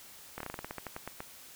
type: slowing click train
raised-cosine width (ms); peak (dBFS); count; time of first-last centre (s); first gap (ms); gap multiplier
0.5; -23; 14; 0.38-1.204; 24; 1.15
effects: white hiss -52 dBFS RMS until 1.55 s